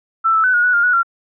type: tone with pitch steps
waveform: sine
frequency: 1331 / 1315 / 1505 / 1440 / 1475 / 1405 / 1466 / 1375 Hz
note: E6 / E6 / F#6 / F#6 / F#6 / F6 / F#6 / F6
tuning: +16 / -5 / +29 / -47 / -6 / +10 / -16 / -27 cents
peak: -11 dBFS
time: 0.24-1.032 s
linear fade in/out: 20 ms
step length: 99 ms
effects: none